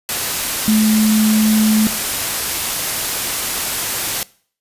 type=tone in noise; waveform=sine; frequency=216.1 Hz; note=A3; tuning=31 cents flat; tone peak=-10 dBFS; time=0.68-1.87 s; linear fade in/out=0 ms; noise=white; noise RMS=-20 dBFS; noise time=0.09-4.23 s; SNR=+7 dB; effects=noise-tail reverb RT60 0.5 s tail -22 dB re dry + resampled to 32000 Hz